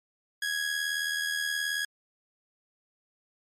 sawtooth tone with amplitude modulation, 1661.2 Hz, G#6, in tune, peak -22 dBFS, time 0.42-1.85 s, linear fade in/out 5 ms, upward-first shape sine, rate 78.8 Hz, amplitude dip 55%, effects low-pass 12000 Hz 12 dB/octave + MP3 64 kbps

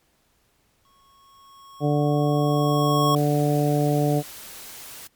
square tone with exponential growth, 1099 Hz, C#6, 15 cents flat, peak -20 dBFS, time 0.85-3.15 s, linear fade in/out 2 ms, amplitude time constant 500 ms
harmonic tone, 146.83 Hz, D3, in tune, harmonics 1 / 2 / 3 / 4 / 5, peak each -21 / -24 / -26 / -27 / -28 dBFS, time 1.8-4.23 s, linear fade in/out 50 ms
white noise, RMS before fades -40 dBFS, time 3.16-5.07 s, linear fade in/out 0 ms
effects pink hiss -65 dBFS RMS until 5.15 s + MP3 96 kbps

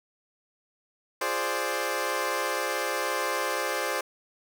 15% pulse chord, D half-diminished seventh, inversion first, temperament equal, 349.2 / 415.3 / 523.3 / 587.3 Hz, F4 / Ab4 / C5 / D5, 0 / 0 / 0 / 0 cents, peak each -30 / -27 / -24 / -26 dBFS, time 1.21-4.01 s, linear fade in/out 5 ms, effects none

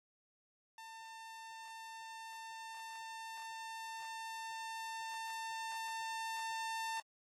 sawtooth tone with level ramp, 898 Hz, A5, 35 cents sharp, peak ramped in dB -46 to -34 dBFS, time 0.78-7 s, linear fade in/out 2 ms, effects low-pass 10000 Hz 12 dB/octave + AAC 64 kbps

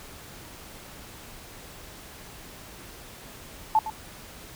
sine tone with echo, 874 Hz, A5, 12 cents flat, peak -16 dBFS, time 3.75-3.79 s, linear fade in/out 2 ms, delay 110 ms, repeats 1, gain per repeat -13 dB, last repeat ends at 3.9 s, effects pink hiss -45 dBFS RMS until 4.55 s

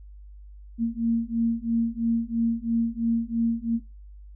sine beating tone pair, 228.9 / 231.9 Hz, A#3 / A#3, -31 / -9 cents, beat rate 3 Hz, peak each -25 dBFS, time 0.78-3.8 s, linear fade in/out 50 ms, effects noise-tail reverb RT60 0.3 s tail -25 dB re dry + added 50 Hz sine -42 dBFS peak until 4.35 s

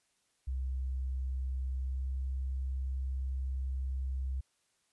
sine tone with pitch glide, 65 to 65.68 Hz, C2 to C2, -11 to +7 cents, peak -32 dBFS, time 0.47-4.41 s, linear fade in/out 10 ms, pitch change +18 cents, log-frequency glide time 1.78-2.09 s, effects white hiss -75 dBFS RMS until 4.92 s + resampled to 24000 Hz

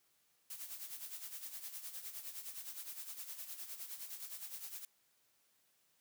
blue noise with tremolo, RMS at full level -45 dBFS, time 0.5-4.85 s, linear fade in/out 2 ms, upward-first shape sine, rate 9.7 Hz, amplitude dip 65%, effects white hiss -75 dBFS RMS until 6 s + high-pass 80 Hz 12 dB/octave

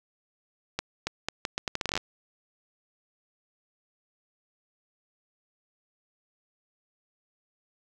accelerating click train, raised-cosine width 0.2 ms, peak -11 dBFS, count 15, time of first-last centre 0.79-1.976 s, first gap 280 ms, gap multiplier 0.77, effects none

